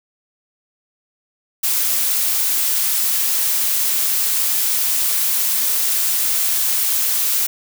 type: noise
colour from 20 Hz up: blue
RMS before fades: -18 dBFS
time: 1.63-7.47 s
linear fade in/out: 10 ms
effects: none